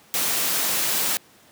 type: noise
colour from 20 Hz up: white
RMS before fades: -23 dBFS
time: 0.14-1.17 s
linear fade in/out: 0 ms
effects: pink hiss -53 dBFS RMS until 1.51 s + high-pass 150 Hz 12 dB/octave